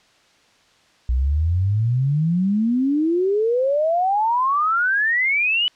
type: exponential sweep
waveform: sine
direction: up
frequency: 59.8 to 3006 Hz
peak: -16 dBFS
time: 1.09-5.68 s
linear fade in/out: 0 ms
effects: white hiss -56 dBFS RMS until 5.75 s + low-pass 5000 Hz 12 dB/octave